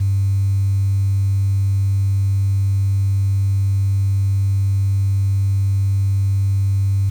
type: tone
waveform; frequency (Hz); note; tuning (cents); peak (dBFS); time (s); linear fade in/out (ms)
sine; 98; G2; 0; -13; 0-7.1; 10
effects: tanh soft clip ceiling -9 dBFS + 7-bit